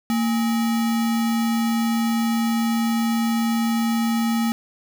sine tone with sample-and-hold, 228.8 Hz, A#3, 32 cents flat, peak -18 dBFS, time 0.1-4.52 s, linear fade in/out 0 ms, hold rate 1050 Hz, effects none

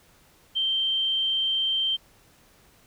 sine tone, 3136 Hz, G7, in tune, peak -22 dBFS, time 0.55-1.97 s, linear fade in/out 20 ms, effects pink hiss -58 dBFS RMS until 2.86 s

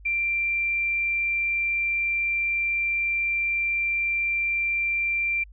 sine tone, 2362 Hz, D7, 9 cents sharp, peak -22 dBFS, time 0.05-5.44 s, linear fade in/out 10 ms, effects added 50 Hz sine -44 dBFS peak until 5.52 s

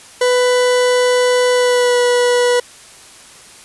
40% pulse tone with pitch glide, 496.9 to 488.9 Hz, B4 to B4, +11 to -18 cents, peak -10 dBFS, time 0.21-2.6 s, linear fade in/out 5 ms, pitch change -29 cents, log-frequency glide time 1.52-1.98 s, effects white hiss -40 dBFS RMS until 3.64 s + resampled to 24000 Hz

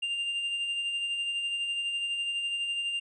triangle tone with tremolo, 2794 Hz, F7, in tune, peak -26 dBFS, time 0.02-3 s, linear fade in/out 10 ms, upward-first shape sine, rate 12 Hz, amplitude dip 35%, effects resampled to 24000 Hz

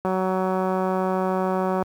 click train, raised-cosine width 1 ms, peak -11 dBFS, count 333, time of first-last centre 0.05-1.825 s, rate 187 Hz, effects high-pass 60 Hz 12 dB/octave + 8-bit

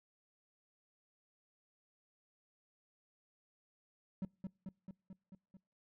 triangle tone with echo, 189.6 Hz, F#3, 43 cents sharp, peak -34 dBFS, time 4.22-4.25 s, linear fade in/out 2 ms, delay 220 ms, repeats 6, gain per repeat -3 dB, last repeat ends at 5.57 s, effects noise-tail reverb RT60 0.4 s tail -25 dB re dry

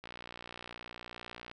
click train, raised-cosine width 0.3 ms, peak -28 dBFS, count 89, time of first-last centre 0.04-1.514 s, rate 59.7 Hz, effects none

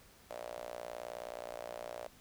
sawtooth tone with high-pass filter, 59.3 Hz, A#1, 30 cents sharp, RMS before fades -45 dBFS, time 0.3-2.07 s, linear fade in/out 0 ms, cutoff 600 Hz, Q 5.8, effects pink hiss -61 dBFS RMS until 2.2 s

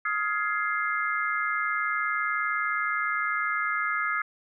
sine chord, F minor seventh, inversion third, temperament just, 1257.2 / 1396.9 / 1676.3 / 2095 Hz, Eb6 / F6 / Ab6 / C7, +18 / 0 / +16 / +2 cents, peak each -29 / -32 / -31 / -31 dBFS, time 0.05-4.22 s, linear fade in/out 5 ms, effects none

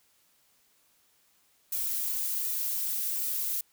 violet noise with flanger, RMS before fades -31 dBFS, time 1.72-3.61 s, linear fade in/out 5 ms, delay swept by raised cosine 1.8 to 4.4 ms, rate 1.3 Hz, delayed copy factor -1, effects white hiss -67 dBFS RMS until 3.72 s

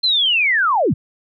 sine linear sweep, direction down, 4186 to 83 Hz, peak -13 dBFS, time 0.03-0.94 s, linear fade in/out 10 ms, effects none

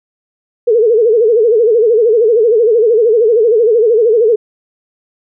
sine tone with vibrato, 452.2 Hz, A4, 47 cents sharp, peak -6 dBFS, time 0.67-4.36 s, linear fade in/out 10 ms, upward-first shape sine, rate 13 Hz, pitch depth 130 cents each way, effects none

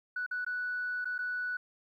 sine tone with dropouts, 1480 Hz, F#6, in tune, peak -31 dBFS, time 0.16-1.57 s, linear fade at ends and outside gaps 5 ms, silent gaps 0.264-0.311 / 0.448-0.464 / 1.046-1.054 / 1.181-1.188 s, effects tanh soft clip ceiling -27 dBFS + 12-bit

